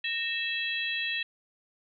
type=harmonic tone with a mistuned harmonic; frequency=659 Hz; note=E5; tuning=1 cent flat; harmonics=3 / 4 / 5 / 6; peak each=-34 / -32 / -35 / -38 dBFS; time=0.04-1.23 s; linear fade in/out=5 ms; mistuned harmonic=3; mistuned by=-120 cents; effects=none